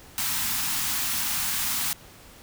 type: band-stop noise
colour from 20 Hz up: white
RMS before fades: -27 dBFS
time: 0.18-1.93 s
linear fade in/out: 0 ms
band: 290 to 770 Hz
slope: 48 dB/octave
effects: pink hiss -49 dBFS RMS until 2.42 s